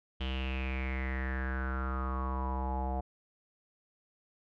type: tone with low-pass filter sweep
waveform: square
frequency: 65.41 Hz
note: C2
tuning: in tune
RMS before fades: -34 dBFS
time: 0.2-3.01 s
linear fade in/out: 10 ms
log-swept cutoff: 3100 to 750 Hz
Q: 8.1
effects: none